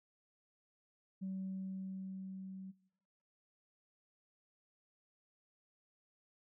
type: tone with level ramp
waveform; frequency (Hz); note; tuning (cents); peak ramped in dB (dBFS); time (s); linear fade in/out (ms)
sine; 190.1; F#3; +47; -37 to -46; 1.21-2.72; 20
effects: noise-tail reverb RT60 1.0 s tail -22 dB re dry + tanh soft clip ceiling -35 dBFS